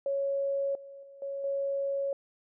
sine tone with level steps, 554 Hz, C#5, 1 cent flat, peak -27 / -44 / -48 / -33 / -28 dBFS, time 0.06-2.13 s, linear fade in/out 2 ms, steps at 0.75 / 1.03 / 1.22 / 1.44 s, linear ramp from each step 2 ms, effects none

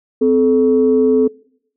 sine tone pair together, 257.8 / 433.5 Hz, C4 / A4, -26 / -26 cents, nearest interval major sixth, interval 900 cents, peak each -13 / -11 dBFS, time 0.21-1.28 s, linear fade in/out 10 ms, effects noise-tail reverb RT60 0.7 s tail -24 dB re dry + tanh soft clip ceiling -3 dBFS

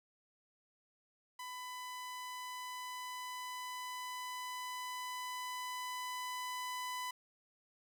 sawtooth tone with level ramp, 1000 Hz, B5, 21 cents sharp, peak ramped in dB -40 to -35 dBFS, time 1.39-7.11 s, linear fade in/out 5 ms, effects none

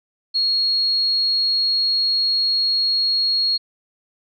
sine tone, 4300 Hz, C8, 47 cents sharp, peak -16 dBFS, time 0.34-3.58 s, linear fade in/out 20 ms, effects none

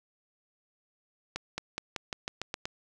accelerating click train, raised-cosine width 0.2 ms, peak -16 dBFS, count 9, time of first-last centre 1.36-2.655 s, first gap 220 ms, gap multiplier 0.91, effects none

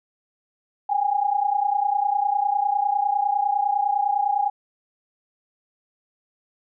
sine tone pair together, 794.1 / 824 Hz, G5 / G#5, +22 / -14 cents, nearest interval minor second, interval 64 cents, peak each -23 / -21 dBFS, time 0.89-4.5 s, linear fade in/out 10 ms, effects none

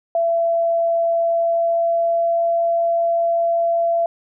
sine tone with pitch glide, 672 to 676.3 Hz, E5 to E5, +33 to +44 cents, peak -15 dBFS, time 0.15-4.06 s, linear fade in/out 2 ms, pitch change +11 cents, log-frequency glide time 1.14-2.5 s, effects none

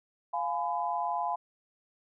sine chord, F diminished, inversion none, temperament just, 698.5 / 838.1 / 1005.8 Hz, F5 / Ab5 / Cb6, 0 / +16 / +31 cents, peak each -33 dBFS, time 0.33-1.36 s, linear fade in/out 10 ms, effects none

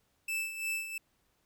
45% pulse tone with tremolo, 2637 Hz, E7, in tune, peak -31 dBFS, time 0.28-0.98 s, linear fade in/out 5 ms, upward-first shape sine, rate 2.9 Hz, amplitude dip 65%, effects pink hiss -74 dBFS RMS until 1.45 s

